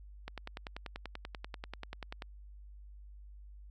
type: click train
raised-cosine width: 0.3 ms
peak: -25 dBFS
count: 21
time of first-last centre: 0.28-2.222 s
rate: 10.3 Hz
effects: added 50 Hz sine -49 dBFS peak until 3.7 s